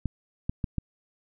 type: clicks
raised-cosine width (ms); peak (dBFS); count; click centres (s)
5; -15; 4; 0.057 / 0.495 / 0.642 / 0.783
effects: none